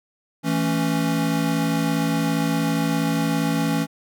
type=chord; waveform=square; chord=A major; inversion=second; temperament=equal; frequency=164.81 / 220 / 277.2 Hz; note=E3 / A3 / C#4; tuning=0 / 0 / 0 cents; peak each=-24 / -27 / -24 dBFS; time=0.43-3.87 s; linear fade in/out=50 ms; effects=none